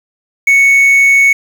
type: tone with quantisation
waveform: triangle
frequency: 2217 Hz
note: C#7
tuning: in tune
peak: -3 dBFS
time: 0.47-1.33 s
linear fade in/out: 5 ms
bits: 5
effects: none